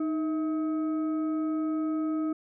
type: tone with frequency modulation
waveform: sine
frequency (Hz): 311.1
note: D#4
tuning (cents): 0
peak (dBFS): -26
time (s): 0-2.33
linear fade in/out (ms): 5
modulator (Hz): 961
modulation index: 0.35
effects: none